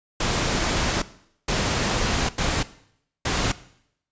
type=noise bursts at uneven times; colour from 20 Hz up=pink; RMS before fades=-23 dBFS; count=4; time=0.2-1.02 / 1.48-2.29 / 2.38-2.63 / 3.25-3.52 s; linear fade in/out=5 ms; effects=noise-tail reverb RT60 0.7 s tail -17 dB re dry + resampled to 16000 Hz